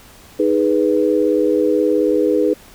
sine chord, G# minor, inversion second, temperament equal, 311.1 / 415.3 / 493.9 Hz, D#4 / G#4 / B4, 0 / 0 / 0 cents, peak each -17 dBFS, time 0.39-2.54 s, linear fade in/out 10 ms, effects pink hiss -44 dBFS RMS until 2.74 s

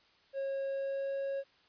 triangle tone with pitch glide, 545 to 548.8 Hz, C#5 to C#5, -29 to -17 cents, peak -31 dBFS, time 0.33-1.44 s, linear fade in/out 50 ms, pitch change +12 cents, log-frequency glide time 0.66-1.13 s, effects white hiss -66 dBFS RMS until 1.68 s + resampled to 11025 Hz

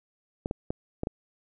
clicks, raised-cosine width 2 ms, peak -16 dBFS, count 5, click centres 0.459 / 0.511 / 0.705 / 1.034 / 1.071 s, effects none

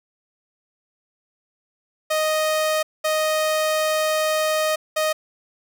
sawtooth tone bursts at uneven times, 622.3 Hz, D#5, in tune, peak -15 dBFS, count 3, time 2.1-2.83 / 3.04-4.76 / 4.96-5.13 s, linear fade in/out 10 ms, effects none

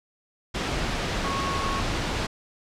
sine tone in noise, 1100 Hz, C#6, 14 cents flat, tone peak -29 dBFS, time 1.24-1.81 s, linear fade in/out 10 ms, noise pink, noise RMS -27 dBFS, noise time 0.54-2.27 s, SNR -5 dB, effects low-pass 5000 Hz 12 dB/octave

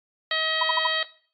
harmonic tone, 636 Hz, D#5, 38 cents sharp, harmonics 1 / 2 / 3 / 4 / 5 / 6 / 7, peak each -33 / -32 / -27 / -37 / -29 / -30 / -34 dBFS, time 0.31-1.03 s, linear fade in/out 2 ms
sine tone bursts, 987.8 Hz, B5, in tune, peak -20 dBFS, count 4, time 0.61-0.869 s, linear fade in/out 5 ms, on 22 ms, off 57 ms
effects noise-tail reverb RT60 0.5 s tail -19 dB re dry + AAC 64 kbps

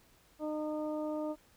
harmonic tone, 305.3 Hz, D#4, 33 cents flat, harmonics 1 / 2 / 3 / 4, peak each -36 / -37 / -46 / -50 dBFS, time 0.39-1.36 s, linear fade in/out 50 ms, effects pink hiss -65 dBFS RMS until 1.56 s

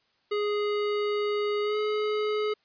square tone with pitch glide, 415.3 to 424 Hz, G#4 to G#4, 0 to +36 cents, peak -26 dBFS, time 0.31-2.54 s, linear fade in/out 10 ms, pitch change +36 cents, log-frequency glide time 1.62-1.77 s, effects white hiss -69 dBFS RMS until 2.64 s + resampled to 11025 Hz

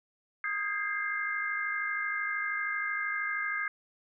sine chord, Ab major seventh, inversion second, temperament equal with one note detuned, 1244.5 / 1608.3 / 1661.2 / 2093 Hz, Eb6 / G6 / Ab6 / C7, 0 / +44 / 0 / 0 cents, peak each -37 / -34 / -39 / -34 dBFS, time 0.44-3.68 s, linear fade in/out 2 ms, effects none

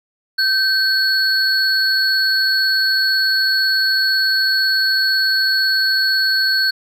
triangle tone pair together, 1550 / 4384 Hz, G6 / C#8, -20 / -20 cents, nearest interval octave + tritone, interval 1800 cents, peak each -15 dBFS, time 0.38-6.71 s, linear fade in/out 10 ms, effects none

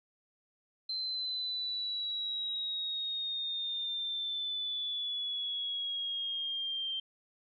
sine exponential sweep, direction down, 4105 to 3148 Hz, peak -33 dBFS, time 0.89-7 s, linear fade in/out 5 ms, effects none

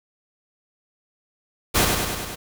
pink noise with echo, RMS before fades -18 dBFS, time 1.74-1.86 s, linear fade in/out 20 ms, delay 100 ms, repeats 5, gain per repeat -3 dB, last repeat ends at 2.36 s, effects none

